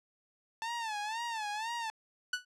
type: tone with vibrato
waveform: sawtooth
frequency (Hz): 884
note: A5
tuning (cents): +8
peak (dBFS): -31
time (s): 0.62-1.9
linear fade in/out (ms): 0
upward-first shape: sine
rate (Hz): 2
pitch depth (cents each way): 120
type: tone with exponential decay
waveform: sawtooth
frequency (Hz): 1480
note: F#6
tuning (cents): 0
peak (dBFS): -24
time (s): 2.33-2.45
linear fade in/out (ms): 5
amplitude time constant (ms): 26
effects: low-pass 7000 Hz 12 dB/octave